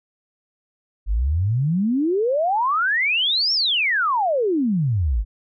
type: exponential two-way sweep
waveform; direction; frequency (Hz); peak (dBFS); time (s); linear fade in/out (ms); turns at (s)
sine; up then down; 46.25 to 5570 to 46.25; -17; 1.06-5.25; 50; 3.53
effects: none